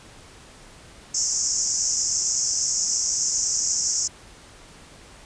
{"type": "band-pass noise", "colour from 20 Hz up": "white", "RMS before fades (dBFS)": -24, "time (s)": [1.14, 4.08], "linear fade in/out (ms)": 10, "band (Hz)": [5300, 7400], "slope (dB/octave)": 96, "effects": ["pink hiss -47 dBFS RMS until 5.25 s", "resampled to 22050 Hz"]}